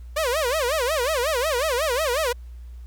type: tone with vibrato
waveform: sawtooth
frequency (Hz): 554.4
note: C#5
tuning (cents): 0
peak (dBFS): -17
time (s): 0.16-2.33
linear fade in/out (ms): 10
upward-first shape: sine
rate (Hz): 5.5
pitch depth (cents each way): 270
effects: added 60 Hz sine -36 dBFS peak until 2.86 s + pink hiss -62 dBFS RMS until 2.86 s